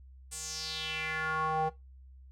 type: tone with band-pass filter sweep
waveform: square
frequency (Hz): 157.6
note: D#3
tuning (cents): +23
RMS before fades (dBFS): -34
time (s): 0.31-1.7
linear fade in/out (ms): 20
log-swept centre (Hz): 8700 to 670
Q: 3.8
effects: noise-tail reverb RT60 0.2 s tail -18 dB re dry + added 65 Hz sine -50 dBFS peak until 2.31 s